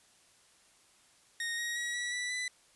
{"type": "tone with pitch steps", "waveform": "sawtooth", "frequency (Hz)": [1860, 1886, 1912.3, 1939, 1966.1, 1993.5], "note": ["A#6", "A#6", "A#6", "B6", "B6", "B6"], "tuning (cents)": [-4, 20, 44, -32, -8, 16], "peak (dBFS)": -30, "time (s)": [1.4, 2.48], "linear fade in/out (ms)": 2, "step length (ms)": 180, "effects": ["white hiss -64 dBFS RMS until 2.75 s", "resampled to 24000 Hz"]}